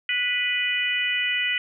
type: harmonic tone with a mistuned harmonic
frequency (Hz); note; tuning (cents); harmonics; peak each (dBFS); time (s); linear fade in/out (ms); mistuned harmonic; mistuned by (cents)
493.9; B4; 0; 3 / 4 / 5 / 6; -33 / -25 / -27 / -27; 0.09-1.58; 2; 3; -17
effects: none